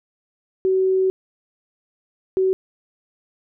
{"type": "tone bursts at uneven times", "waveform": "sine", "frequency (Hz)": 377.7, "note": "F#4", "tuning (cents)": 36, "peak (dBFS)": -15, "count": 2, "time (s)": [[0.65, 1.1], [2.37, 2.53]], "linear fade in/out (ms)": 0, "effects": []}